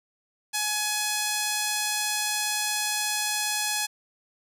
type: tone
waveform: 5% pulse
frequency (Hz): 843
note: G#5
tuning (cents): +26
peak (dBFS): -13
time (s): 0.53-3.87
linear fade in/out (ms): 20
effects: none